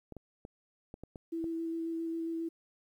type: clicks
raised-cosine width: 2 ms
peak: -31 dBFS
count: 7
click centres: 0.123 / 0.167 / 0.451 / 0.941 / 1.036 / 1.158 / 1.442 s
type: tone with vibrato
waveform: sine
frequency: 329.6 Hz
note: E4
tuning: in tune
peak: -33 dBFS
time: 1.32-2.49 s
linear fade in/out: 10 ms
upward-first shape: square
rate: 7.4 Hz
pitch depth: 9 cents each way
effects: 11-bit